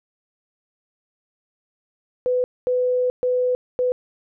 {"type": "tone bursts at uneven times", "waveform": "sine", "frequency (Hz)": 500, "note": "B4", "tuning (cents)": 21, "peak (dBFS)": -17, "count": 4, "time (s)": [[2.26, 2.44], [2.67, 3.1], [3.23, 3.55], [3.79, 3.92]], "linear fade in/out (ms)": 0, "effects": []}